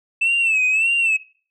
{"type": "tone with vibrato", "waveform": "sine", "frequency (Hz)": 2637, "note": "E7", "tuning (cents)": 0, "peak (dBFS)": -13, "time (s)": [0.21, 1.17], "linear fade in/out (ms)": 10, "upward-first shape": "sine", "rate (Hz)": 1.7, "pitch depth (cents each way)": 91, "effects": ["noise-tail reverb RT60 0.4 s tail -20 dB re dry", "tanh soft clip ceiling -13 dBFS"]}